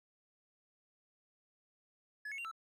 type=tone with pitch steps; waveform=triangle; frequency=1705 / 2195 / 2766 / 1321 Hz; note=G#6 / C#7 / F7 / E6; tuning=+45 / -18 / -17 / +3 cents; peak=-39 dBFS; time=2.25-2.514 s; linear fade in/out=5 ms; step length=66 ms; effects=none

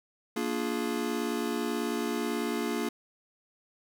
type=chord; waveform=square; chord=Bb dominant seventh; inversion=none; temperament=just; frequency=233.1 / 291.4 / 349.6 / 419.5 Hz; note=Bb3 / D4 / F4 / Ab4; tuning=0 / -13 / +2 / +17 cents; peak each=-34 / -36 / -36 / -36 dBFS; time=0.36-2.89 s; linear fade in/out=5 ms; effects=none

